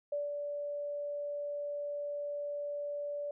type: tone with ADSR envelope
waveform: sine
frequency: 580 Hz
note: D5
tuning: 22 cents flat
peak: -31 dBFS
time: 0.12-3.31 s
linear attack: 6 ms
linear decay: 170 ms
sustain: -4 dB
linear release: 3 ms
effects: none